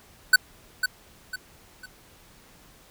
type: tone with echo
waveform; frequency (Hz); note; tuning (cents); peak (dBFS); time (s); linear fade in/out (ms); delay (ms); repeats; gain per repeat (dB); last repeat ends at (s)
square; 1502; F#6; +26; -12; 0.33-0.36; 5; 500; 3; -9; 1.86
effects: pink hiss -54 dBFS RMS until 2.9 s